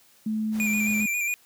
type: tone with pitch glide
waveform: sine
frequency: 217.2 to 212.1 Hz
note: A3 to G#3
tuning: -22 to +37 cents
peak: -24 dBFS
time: 0.26-1.06 s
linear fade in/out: 5 ms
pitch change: -41 cents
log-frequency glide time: 0.57-0.68 s
type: noise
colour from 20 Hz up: pink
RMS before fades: -43 dBFS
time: 0.51-1.07 s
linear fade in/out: 50 ms
type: tone with vibrato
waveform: square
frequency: 2401 Hz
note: D7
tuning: 38 cents sharp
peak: -25 dBFS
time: 0.6-1.34 s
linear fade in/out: 0 ms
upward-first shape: square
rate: 7.4 Hz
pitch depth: 35 cents each way
effects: white hiss -58 dBFS RMS until 1.45 s + high-pass 80 Hz 12 dB/octave